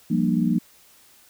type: chord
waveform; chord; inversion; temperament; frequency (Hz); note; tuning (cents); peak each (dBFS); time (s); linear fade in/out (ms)
sine; G minor seventh; third; equal with one note detuned; 174.61 / 196 / 233.1 / 299.7; F3 / G3 / Bb3 / D4; 0 / 0 / 0 / +35; -23 / -25 / -22 / -27; 0.1-0.59; 10
effects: white hiss -54 dBFS RMS until 1.29 s